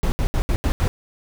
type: noise bursts at uneven times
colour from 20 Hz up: brown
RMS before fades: -19 dBFS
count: 6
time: 0.03-0.12 / 0.19-0.27 / 0.34-0.42 / 0.49-0.56 / 0.64-0.72 / 0.8-0.88 s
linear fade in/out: 0 ms
effects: none